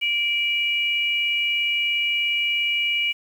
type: tone pair together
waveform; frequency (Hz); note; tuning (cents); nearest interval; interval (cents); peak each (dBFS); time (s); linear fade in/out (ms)
sine; 2337 / 2900; D7 / F#7; -9 / -35; major third; 374; -22 / -23; 0.01-3.13; 20
effects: 8-bit